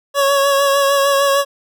25% pulse tone with vibrato, 557 Hz, C#5, 8 cents sharp, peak -8 dBFS, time 0.14-1.45 s, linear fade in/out 50 ms, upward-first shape sine, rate 6.6 Hz, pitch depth 25 cents each way, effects none

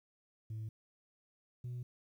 sine tone pair in turn, 109.7 / 123.13 Hz, A2 / B2, -5 / -5 cents, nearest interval major second, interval 200 cents, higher second, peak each -37 / -37 dBFS, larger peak neither, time 0.5-0.69 / 1.64-1.83 s, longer neither, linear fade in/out 5 ms, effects tanh soft clip ceiling -38 dBFS + 12-bit

